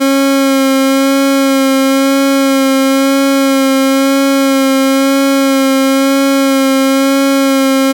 30% pulse tone with vibrato, 271 Hz, C#4, 39 cents flat, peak -5 dBFS, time 0-7.93 s, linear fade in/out 20 ms, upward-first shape sine, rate 1 Hz, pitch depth 19 cents each way, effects none

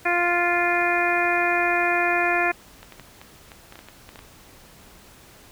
harmonic tone, 349.2 Hz, F4, in tune, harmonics 1 / 2 / 3 / 4 / 5 / 6 / 7, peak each -27 / -24 / -30 / -28 / -25 / -29 / -26 dBFS, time 0.05-2.52 s, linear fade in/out 10 ms
clicks, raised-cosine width 0.3 ms, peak -25 dBFS, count 12, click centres 2.83 / 2.923 / 2.997 / 3.215 / 3.518 / 3.724 / 3.756 / 3.791 / 3.886 / 4.091 / 4.158 / 4.191 s
effects pink hiss -49 dBFS RMS until 5.51 s

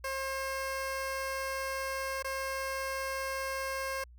15% pulse tone with dropouts, 535 Hz, C5, 38 cents sharp, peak -27 dBFS, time 0.04-4.04 s, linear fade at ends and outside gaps 5 ms, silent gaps 2.226-2.244 s, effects added 60 Hz sine -51 dBFS peak until 4.18 s

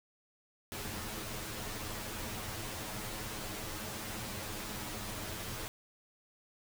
pink noise with comb filter, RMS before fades -41 dBFS, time 0.72-5.68 s, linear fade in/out 0 ms, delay 9.4 ms, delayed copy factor +0.8, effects none

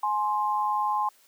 sine tone pair together, 840 / 1050.5 Hz, G#5 / C6, +19 / +7 cents, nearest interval major third, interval 388 cents, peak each -26 dBFS, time 0.03-1.09 s, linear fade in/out 5 ms, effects white hiss -60 dBFS RMS until 1.27 s + high-pass 300 Hz 12 dB/octave

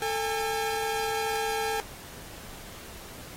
sawtooth tone pair together, 443.6 / 812.2 Hz, A4 / G#5, +14 / -39 cents, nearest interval minor seventh, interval 1047 cents, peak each -26 dBFS, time 0.02-1.8 s, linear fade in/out 0 ms, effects pink hiss -45 dBFS RMS until 3.36 s + AAC 48 kbps

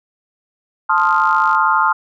sine chord, F dominant seventh, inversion first, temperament equal, 880 / 1046.5 / 1244.5 / 1396.9 Hz, A5 / C6 / Eb6 / F6, 0 / 0 / 0 / 0 cents, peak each -17 dBFS, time 0.89-1.93 s, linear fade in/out 10 ms
click train, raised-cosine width 0.2 ms, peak -19 dBFS, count 32, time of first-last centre 0.98-1.549 s, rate 54.5 Hz
effects none

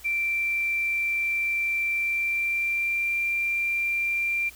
sine tone with pitch glide, 2349 to 2371 Hz, D7 to D7, 0 to +16 cents, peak -23 dBFS, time 0.04-4.5 s, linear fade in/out 20 ms, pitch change +16 cents, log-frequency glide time 1.95-3.22 s, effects added 60 Hz sine -53 dBFS peak until 4.55 s + white hiss -49 dBFS RMS until 4.55 s

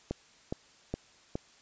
click train, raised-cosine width 2 ms, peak -19 dBFS, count 4, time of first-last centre 0.11-1.355 s, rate 2.41 Hz, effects white hiss -60 dBFS RMS until 1.61 s + resampled to 16000 Hz

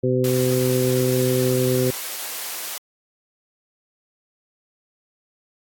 harmonic tone, 127.2 Hz, C3, 48 cents flat, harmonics 1 / 2 / 3 / 4, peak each -22 / -24 / -21 / -24 dBFS, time 0.03-1.91 s, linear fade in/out 10 ms
white high-pass noise, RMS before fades -30 dBFS, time 0.24-2.78 s, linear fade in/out 2 ms, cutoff 420 Hz, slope 12 dB/octave
effects AAC 64 kbps

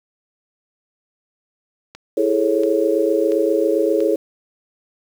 click train, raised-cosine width 0.2 ms, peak -19 dBFS, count 4, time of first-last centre 1.95-4.005 s, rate 1.46 Hz
sine chord, A major seventh, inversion second, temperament just, 330 / 412.5 / 440 / 550 Hz, E4 / G#4 / A4 / C#5, +2 / -12 / 0 / -14 cents, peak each -20 dBFS, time 2.17-4.16 s, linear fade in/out 5 ms
effects 7-bit

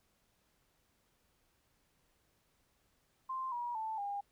sine tone with pitch steps, 1046.5 / 959.6 / 880 / 807 Hz, C6 / A#5 / A5 / G#5, 0 / +50 / 0 / -50 cents, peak -36 dBFS, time 3.29-4.21 s, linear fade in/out 10 ms, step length 230 ms, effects pink hiss -75 dBFS RMS until 4.31 s

